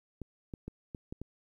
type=clicks; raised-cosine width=3 ms; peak=-27 dBFS; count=6; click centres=0.217 / 0.538 / 0.68 / 0.948 / 1.125 / 1.216 s; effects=11-bit